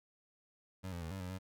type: tone with pitch steps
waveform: 25% pulse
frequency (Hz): 94 / 86.4 / 81.4 / 96.2 / 90.5 / 94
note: F#2 / F2 / E2 / G2 / F#2 / F#2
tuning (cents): +28 / -18 / -21 / -32 / -38 / +28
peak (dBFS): -37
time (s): 0.83-1.388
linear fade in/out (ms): 20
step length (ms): 93
effects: none